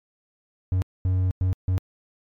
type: tone bursts at uneven times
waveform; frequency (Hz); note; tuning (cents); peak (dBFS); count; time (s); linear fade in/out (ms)
triangle; 92.5; F#2; 0; -17; 4; 0.72-0.82 / 1.05-1.31 / 1.41-1.53 / 1.68-1.78; 0
effects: MP3 96 kbps